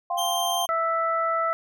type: chord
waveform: sine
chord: F suspended second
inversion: none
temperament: equal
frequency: 698.5 / 784 / 1046.5 Hz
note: F5 / G5 / C6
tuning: 0 / 0 / 0 cents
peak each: -26 / -30 / -30 dBFS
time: 0.1-0.66 s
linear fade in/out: 5 ms
type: tone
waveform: sawtooth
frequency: 3157 Hz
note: G7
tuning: 12 cents sharp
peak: -24 dBFS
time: 0.17-0.67 s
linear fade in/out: 20 ms
type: harmonic tone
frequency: 659.3 Hz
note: E5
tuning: in tune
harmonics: 1 / 2 / 3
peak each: -27 / -23 / -35 dBFS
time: 0.69-1.53 s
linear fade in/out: 0 ms
effects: none